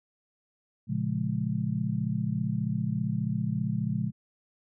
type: chord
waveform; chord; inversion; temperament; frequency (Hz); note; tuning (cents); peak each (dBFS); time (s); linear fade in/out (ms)
sine; Bb minor seventh; none; just; 116.54 / 139.85 / 174.81 / 209.8; Bb2 / Db3 / F3 / Ab3; 0 / +16 / +2 / +18; -32; 0.87-4.12; 50
effects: none